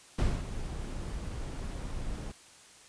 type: noise with ADSR envelope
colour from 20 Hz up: brown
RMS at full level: -26 dBFS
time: 0.18-2.32 s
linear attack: 11 ms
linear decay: 230 ms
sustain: -11 dB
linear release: 6 ms
effects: white hiss -55 dBFS RMS until 2.88 s + resampled to 22050 Hz